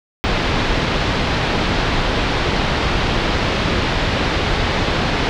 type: low-pass noise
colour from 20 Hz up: pink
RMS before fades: -18 dBFS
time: 0.24-5.29 s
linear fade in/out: 0 ms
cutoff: 4300 Hz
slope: 24 dB/octave
effects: none